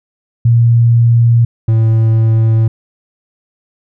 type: tone pair in turn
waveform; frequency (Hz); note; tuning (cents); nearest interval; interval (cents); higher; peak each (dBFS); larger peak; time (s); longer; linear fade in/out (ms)
sine / triangle; 117.5 / 111.93; A#2 / A2; +14 / +30; minor second; 84; first; -5; neither; 0.45-1.45 / 1.68-2.68; neither; 5
effects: none